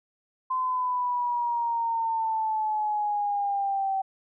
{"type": "exponential sweep", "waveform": "sine", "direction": "down", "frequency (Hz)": [1033, 769], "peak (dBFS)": -24, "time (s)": [0.5, 4.02], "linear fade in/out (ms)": 10, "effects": []}